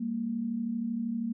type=tone pair together; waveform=sine; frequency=200.3 / 233.1 Hz; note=G3 / A#3; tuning=+38 / 0 cents; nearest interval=minor third; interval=262 cents; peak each=-36 / -30 dBFS; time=0-1.33 s; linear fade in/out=10 ms; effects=none